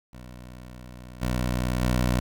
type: tone with level steps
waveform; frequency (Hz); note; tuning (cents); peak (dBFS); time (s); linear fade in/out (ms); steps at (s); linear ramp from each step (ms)
15% pulse; 61.74; B1; 0; -35 / -18 / -15; 0.13-2.2; 5; 1.21 / 1.81; 20
effects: 9-bit